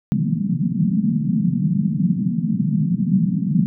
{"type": "band-pass noise", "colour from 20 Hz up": "pink", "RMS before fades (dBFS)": -19, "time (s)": [0.12, 3.66], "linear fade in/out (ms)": 0, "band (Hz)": [150, 220], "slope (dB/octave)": 48, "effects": []}